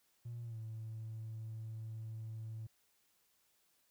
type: tone with pitch glide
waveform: triangle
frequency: 118.2 to 110.92 Hz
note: A#2 to A2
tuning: +24 to +14 cents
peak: -39 dBFS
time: 0.25-2.67 s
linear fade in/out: 10 ms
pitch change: -110 cents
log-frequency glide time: 0.43-0.59 s
effects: tanh soft clip ceiling -39 dBFS + white hiss -75 dBFS RMS until 3.9 s